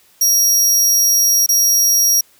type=tone with dropouts; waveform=sawtooth; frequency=5660 Hz; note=F8; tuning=22 cents sharp; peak=-8 dBFS; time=0.21-2.21 s; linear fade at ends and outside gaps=5 ms; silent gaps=1.463-1.489 s; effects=white hiss -52 dBFS RMS until 2.39 s